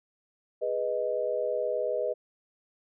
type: chord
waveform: sine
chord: G# minor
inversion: none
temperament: equal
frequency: 415.3 / 493.9 / 622.3 Hz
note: G#4 / B4 / D#5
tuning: 0 / 0 / 0 cents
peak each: -34 / -30 / -30 dBFS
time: 0.61-2.14 s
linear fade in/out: 20 ms
effects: none